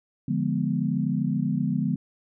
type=chord; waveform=sine; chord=D diminished seventh; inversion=none; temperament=equal; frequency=146.83 / 174.61 / 207.7 / 246.9 Hz; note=D3 / F3 / Ab3 / Cb4; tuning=0 / 0 / 0 / 0 cents; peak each=-28 dBFS; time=0.28-1.96 s; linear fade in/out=5 ms; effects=none